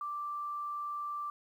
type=tone; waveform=sine; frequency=1174.7 Hz; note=D6; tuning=in tune; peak=-35 dBFS; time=0.01-1.3 s; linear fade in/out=2 ms; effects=11-bit